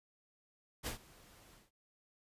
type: noise with ADSR envelope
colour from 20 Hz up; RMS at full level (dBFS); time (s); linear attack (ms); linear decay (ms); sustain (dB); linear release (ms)
pink; -38; 0.83-1.71; 37; 110; -23; 170
effects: resampled to 32000 Hz